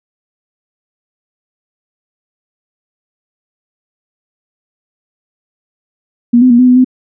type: tone with pitch steps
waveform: sine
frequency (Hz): 238.9 / 254.2 / 238.3 / 252.3 / 249.6 / 255.2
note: A#3 / C4 / A#3 / B3 / B3 / C4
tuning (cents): +43 / -50 / +38 / +37 / +19 / -43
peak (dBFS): -3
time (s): 6.33-6.846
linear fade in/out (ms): 10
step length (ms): 86
effects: none